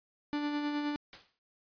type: tone with tremolo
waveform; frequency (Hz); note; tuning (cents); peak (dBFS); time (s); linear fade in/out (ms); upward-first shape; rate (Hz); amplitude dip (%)
45% pulse; 293.7; D4; 0; -30; 0.33-0.96; 0; sine; 9.6; 35
type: noise with exponential decay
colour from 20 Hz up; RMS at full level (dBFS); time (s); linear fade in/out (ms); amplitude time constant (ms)
white; -44; 1.13-1.39; 0; 56
effects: resampled to 11025 Hz